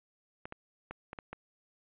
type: clicks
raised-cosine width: 0.5 ms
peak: -26 dBFS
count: 6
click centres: 0.455 / 0.524 / 0.91 / 1.131 / 1.188 / 1.33 s
effects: resampled to 8000 Hz